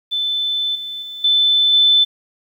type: tone with level steps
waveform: sine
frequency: 3520 Hz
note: A7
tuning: in tune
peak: -17 / -25 / -28 / -11 / -9 dBFS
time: 0.11-2.05 s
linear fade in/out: 20 ms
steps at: 0.75 / 1.02 / 1.24 / 1.73 s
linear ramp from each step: 5 ms
effects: 8-bit